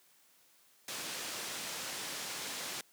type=low-pass noise; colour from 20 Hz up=white; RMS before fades=-41 dBFS; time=0.88-2.81 s; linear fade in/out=2 ms; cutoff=7400 Hz; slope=12 dB/octave; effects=white hiss -66 dBFS RMS until 2.92 s + high-pass 150 Hz 12 dB/octave